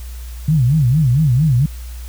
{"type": "tone with vibrato", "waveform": "sine", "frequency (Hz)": 138.59, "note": "C#3", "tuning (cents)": 0, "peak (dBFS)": -10, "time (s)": [0.48, 1.66], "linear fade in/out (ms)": 5, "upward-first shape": "sine", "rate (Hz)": 4.4, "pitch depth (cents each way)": 260, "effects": ["added 60 Hz sine -27 dBFS peak until 2.08 s", "white hiss -42 dBFS RMS until 2.08 s"]}